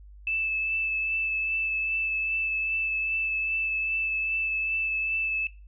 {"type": "tone with vibrato", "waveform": "sine", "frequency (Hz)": 2627, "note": "E7", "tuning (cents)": -7, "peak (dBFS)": -25, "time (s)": [0.27, 5.47], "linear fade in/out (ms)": 2, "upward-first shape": "triangle", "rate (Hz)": 2.5, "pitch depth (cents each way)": 15, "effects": ["noise-tail reverb RT60 0.3 s tail -17 dB re dry", "added 50 Hz sine -45 dBFS peak until 5.67 s"]}